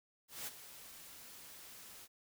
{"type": "noise with ADSR envelope", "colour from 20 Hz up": "white", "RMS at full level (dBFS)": -42, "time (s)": [0.28, 2.08], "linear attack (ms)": 190, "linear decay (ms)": 27, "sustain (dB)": -12, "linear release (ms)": 42, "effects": []}